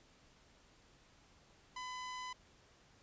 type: tone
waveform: sawtooth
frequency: 1006 Hz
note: B5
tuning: 32 cents sharp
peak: -39 dBFS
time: 1.76-2.33 s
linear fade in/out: 5 ms
effects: pink hiss -66 dBFS RMS until 3.02 s + resampled to 16000 Hz